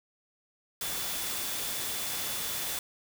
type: tone in noise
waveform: sine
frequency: 3474 Hz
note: A7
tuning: 23 cents flat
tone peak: -43 dBFS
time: 0.81-2.79 s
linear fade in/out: 2 ms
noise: white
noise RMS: -34 dBFS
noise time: 0.81-2.79 s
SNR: -12 dB
effects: none